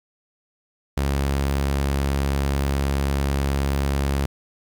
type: tone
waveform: sawtooth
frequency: 69.3 Hz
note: C#2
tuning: in tune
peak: -16 dBFS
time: 0.97-4.26 s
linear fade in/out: 5 ms
effects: 9-bit